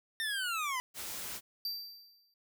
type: linear sweep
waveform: 25% pulse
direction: down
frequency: 1826 to 978 Hz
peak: -29 dBFS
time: 0.2-0.8 s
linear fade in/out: 0 ms
type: noise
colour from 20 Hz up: white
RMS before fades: -41 dBFS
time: 0.94-1.41 s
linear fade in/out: 50 ms
type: tone with exponential decay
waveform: square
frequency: 4681 Hz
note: D8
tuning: 7 cents flat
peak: -33 dBFS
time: 1.65-2.34 s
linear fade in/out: 2 ms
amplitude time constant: 150 ms
effects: none